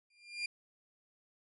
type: tone with exponential growth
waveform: 30% pulse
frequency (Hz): 2399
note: D7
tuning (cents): +36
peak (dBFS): -30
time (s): 0.1-0.46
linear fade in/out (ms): 5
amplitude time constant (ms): 78
effects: resampled to 24000 Hz